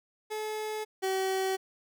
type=tone pair in turn; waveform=30% pulse; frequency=430 / 381 Hz; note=A4 / G4; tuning=-40 / -49 cents; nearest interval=major second; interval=209 cents; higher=first; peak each=-30 / -25 dBFS; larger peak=second; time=0.3-0.85 / 1.02-1.57 s; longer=neither; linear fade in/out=20 ms; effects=none